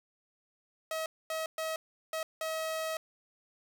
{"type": "tone bursts at uneven times", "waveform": "sawtooth", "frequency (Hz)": 639, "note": "D#5", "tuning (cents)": 46, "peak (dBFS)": -29, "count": 5, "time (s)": [[0.91, 1.06], [1.3, 1.46], [1.58, 1.76], [2.13, 2.23], [2.41, 2.97]], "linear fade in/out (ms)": 2, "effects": []}